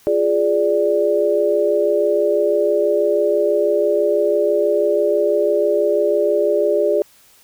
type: chord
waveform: sine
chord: D diminished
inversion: first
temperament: equal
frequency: 349.2 / 415.3 / 587.3 Hz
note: F4 / Ab4 / D5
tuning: 0 / 0 / 0 cents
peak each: -21 / -17 / -17 dBFS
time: 0.07-7.02 s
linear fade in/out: 0 ms
effects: white hiss -51 dBFS RMS until 7.43 s